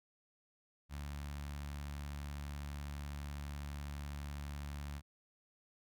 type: tone with notch filter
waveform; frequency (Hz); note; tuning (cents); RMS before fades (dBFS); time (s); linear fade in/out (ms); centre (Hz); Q
sawtooth; 72; D2; -34; -44; 0.89-5.02; 50; 420; 0.72
effects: none